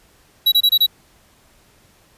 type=tone bursts; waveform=square; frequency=3900 Hz; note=B7; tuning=23 cents flat; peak=-11 dBFS; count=5; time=0.46-0.865 s; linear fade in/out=10 ms; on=61 ms; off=25 ms; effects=pink hiss -54 dBFS RMS until 2.17 s + resampled to 32000 Hz